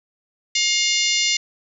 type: harmonic tone with a mistuned harmonic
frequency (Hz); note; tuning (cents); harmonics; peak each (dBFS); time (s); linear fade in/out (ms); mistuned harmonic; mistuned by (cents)
711; F5; +31; 3 / 4 / 5 / 6 / 7 / 8 / 9 / 10; -23 / -24 / -25 / -26 / -26 / -27 / -28 / -28; 0.55-1.37; 5; 9; -27
effects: none